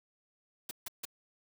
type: noise bursts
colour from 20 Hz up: white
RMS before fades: -39 dBFS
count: 3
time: 0.69-1.053 s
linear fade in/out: 5 ms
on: 21 ms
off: 150 ms
effects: none